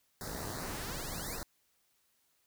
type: band-stop noise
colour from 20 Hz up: pink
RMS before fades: -41 dBFS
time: 0.21-1.43 s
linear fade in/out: 0 ms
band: 2000 to 3800 Hz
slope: 96 dB/octave
type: exponential sweep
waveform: 5% pulse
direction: up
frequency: 40.58 to 2919 Hz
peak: -33 dBFS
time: 0.23-1.39 s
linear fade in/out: 50 ms
effects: white hiss -74 dBFS RMS until 2.46 s